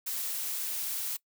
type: noise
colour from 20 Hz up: blue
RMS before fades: -34 dBFS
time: 0.06-1.17 s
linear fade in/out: 10 ms
effects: noise-tail reverb RT60 0.1 s tail -22 dB re dry